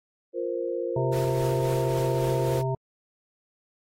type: chord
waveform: sine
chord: F suspended fourth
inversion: none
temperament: equal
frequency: 349.2 / 466.2 / 523.3 Hz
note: F4 / Bb4 / C5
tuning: 0 / 0 / 0 cents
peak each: -31 dBFS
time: 0.33-2.63 s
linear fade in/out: 50 ms
type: harmonic tone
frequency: 131.4 Hz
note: C3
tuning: 8 cents sharp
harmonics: 1 / 3 / 5 / 7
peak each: -26 / -31 / -33 / -34 dBFS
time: 0.96-2.75 s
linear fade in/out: 5 ms
type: noise with tremolo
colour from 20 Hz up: pink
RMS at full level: -38 dBFS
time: 1.12-2.62 s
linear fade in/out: 10 ms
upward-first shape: triangle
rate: 3.7 Hz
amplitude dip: 45%
effects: AAC 48 kbps